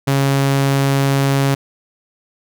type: tone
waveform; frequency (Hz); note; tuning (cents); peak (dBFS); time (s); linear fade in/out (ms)
sawtooth; 137.7; C#3; -11; -9; 0.07-1.55; 10
effects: none